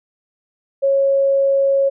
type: tone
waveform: sine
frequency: 549 Hz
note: C#5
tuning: 17 cents flat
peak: -12 dBFS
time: 0.82-1.9 s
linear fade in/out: 20 ms
effects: none